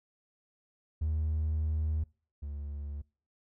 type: tone pair in turn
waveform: triangle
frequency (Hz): 77.78 / 72.22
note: D#2 / D2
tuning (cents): 0 / -28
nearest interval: minor second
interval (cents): 128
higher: first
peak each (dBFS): -25 / -34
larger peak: first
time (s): 1.01-2.04 / 2.42-3.02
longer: first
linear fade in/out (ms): 10
effects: noise-tail reverb RT60 0.4 s tail -26 dB re dry + tanh soft clip ceiling -23 dBFS